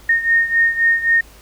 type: beating tone pair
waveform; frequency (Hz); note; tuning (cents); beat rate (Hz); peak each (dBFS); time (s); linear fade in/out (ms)
sine; 1841 / 1844.8; A#6 / A#6; -22 / -19; 3.8; -14 / -18; 0.09-1.21; 5
effects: added 52 Hz sine -44 dBFS peak until 1.41 s + pink hiss -46 dBFS RMS until 1.41 s